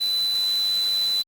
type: tone in noise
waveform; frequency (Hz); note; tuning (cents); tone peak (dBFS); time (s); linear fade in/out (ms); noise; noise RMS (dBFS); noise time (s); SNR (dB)
sine; 4002; B7; +22; -20; 0-1.23; 20; white; -37; 0-1.23; +14
effects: Opus 32 kbps